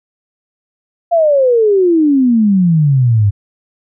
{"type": "exponential sweep", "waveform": "sine", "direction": "down", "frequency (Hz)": [698.5, 98], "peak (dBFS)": -7, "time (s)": [1.11, 3.31], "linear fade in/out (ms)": 20, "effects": []}